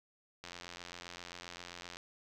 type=click train; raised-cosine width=0.2 ms; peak=-28 dBFS; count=135; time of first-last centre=0.44-1.97 s; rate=87.6 Hz; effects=none